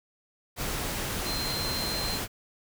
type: tone in noise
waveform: sine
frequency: 4137 Hz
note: C8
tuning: 20 cents flat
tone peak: -32 dBFS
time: 1.24-2.2 s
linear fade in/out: 50 ms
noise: pink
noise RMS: -32 dBFS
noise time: 0.56-2.28 s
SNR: -3 dB
effects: none